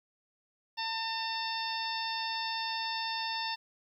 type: harmonic tone with a mistuned harmonic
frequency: 902 Hz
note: A5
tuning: 43 cents sharp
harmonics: 1 / 2 / 3 / 4 / 5 / 6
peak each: -36 / -41 / -42 / -40 / -41 / -40 dBFS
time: 0.77-3.56 s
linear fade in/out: 20 ms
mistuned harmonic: 6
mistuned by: -44 cents
effects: 11-bit